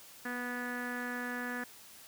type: tone with low-pass filter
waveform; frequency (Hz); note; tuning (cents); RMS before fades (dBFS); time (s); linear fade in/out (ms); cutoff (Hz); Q
sawtooth; 245.4; B3; -11; -38; 0.25-1.64; 5; 1700; 7.2
effects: white hiss -54 dBFS RMS until 2.07 s + high-pass 60 Hz 12 dB/octave